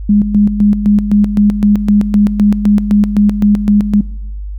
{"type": "tone with tremolo", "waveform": "sine", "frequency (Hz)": 206.6, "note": "G#3", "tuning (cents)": -9, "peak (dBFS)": -5, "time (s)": [0.09, 4.01], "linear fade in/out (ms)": 5, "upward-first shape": "square", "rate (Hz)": 3.9, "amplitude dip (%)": 65, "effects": ["noise-tail reverb RT60 0.9 s tail -21 dB re dry", "added 50 Hz sine -20 dBFS peak until 4.58 s"]}